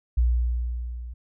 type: tone with level ramp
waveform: sine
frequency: 60 Hz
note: B1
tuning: 49 cents flat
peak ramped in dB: -15 to -34 dBFS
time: 0.17-1.14 s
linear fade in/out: 10 ms
effects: tanh soft clip ceiling -12 dBFS